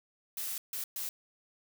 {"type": "noise bursts at uneven times", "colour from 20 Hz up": "blue", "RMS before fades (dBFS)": -37, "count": 3, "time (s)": [[0.37, 0.58], [0.73, 0.84], [0.96, 1.09]], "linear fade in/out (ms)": 2, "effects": []}